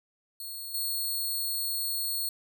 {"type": "tone with level steps", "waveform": "5% pulse", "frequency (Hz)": 4326, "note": "C#8", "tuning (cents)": -43, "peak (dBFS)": [-30, -22], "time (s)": [0.4, 2.29], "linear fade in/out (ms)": 2, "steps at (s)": 0.74, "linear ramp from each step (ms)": 5, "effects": []}